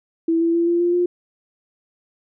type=tone with pitch steps; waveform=sine; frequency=329.6 / 334.2 / 338.9 / 343.6 / 348.4 / 353.3 Hz; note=E4 / E4 / E4 / F4 / F4 / F4; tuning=0 / +24 / +48 / -28 / -4 / +20 cents; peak=-15 dBFS; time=0.28-1.06 s; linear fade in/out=5 ms; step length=130 ms; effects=none